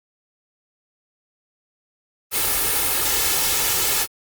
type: noise with comb filter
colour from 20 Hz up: white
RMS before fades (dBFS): -20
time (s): 2.31-4.07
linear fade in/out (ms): 50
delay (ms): 2.3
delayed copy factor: +0.55
effects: Opus 32 kbps